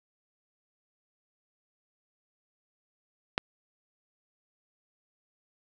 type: click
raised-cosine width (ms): 0.3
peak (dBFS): -9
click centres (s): 3.379
effects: none